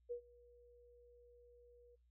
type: tone with ADSR envelope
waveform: sine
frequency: 481.7 Hz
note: B4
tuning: 43 cents flat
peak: -39 dBFS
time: 0.09-1.96 s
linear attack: 24 ms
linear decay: 92 ms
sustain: -24 dB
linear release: 15 ms
effects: noise-tail reverb RT60 0.2 s tail -24 dB re dry + added 60 Hz sine -70 dBFS peak until 2.1 s